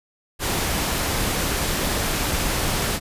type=noise; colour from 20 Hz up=pink; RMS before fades=-23 dBFS; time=0.39-3 s; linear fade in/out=50 ms; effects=resampled to 32000 Hz